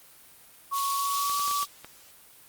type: tone with pitch glide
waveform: sine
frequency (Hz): 1110 to 1148.5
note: C#6 to D6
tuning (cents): +2 to -39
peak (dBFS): -26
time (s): 0.71-1.65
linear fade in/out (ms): 20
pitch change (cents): +59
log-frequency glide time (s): 0.92-1.43
type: high-pass noise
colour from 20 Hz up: pink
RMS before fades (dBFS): -33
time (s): 0.72-1.67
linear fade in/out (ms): 50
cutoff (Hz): 3300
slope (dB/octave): 24
type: clicks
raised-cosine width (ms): 0.3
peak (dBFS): -25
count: 6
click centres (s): 1.297 / 1.395 / 1.479 / 1.512 / 1.629 / 1.846
effects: white hiss -53 dBFS RMS until 2.48 s + Opus 32 kbps